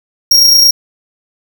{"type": "tone with amplitude modulation", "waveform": "45% pulse", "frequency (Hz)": 5588, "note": "F8", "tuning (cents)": 0, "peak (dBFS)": -3, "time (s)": [0.31, 0.71], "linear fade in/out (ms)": 5, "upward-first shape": "sine", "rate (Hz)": 29.1, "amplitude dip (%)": 35, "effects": []}